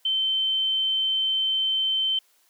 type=tone; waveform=sine; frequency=3092 Hz; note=G7; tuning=24 cents flat; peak=-21 dBFS; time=0.05-2.19 s; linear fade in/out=5 ms; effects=white hiss -63 dBFS RMS until 2.49 s + high-pass 400 Hz 12 dB/octave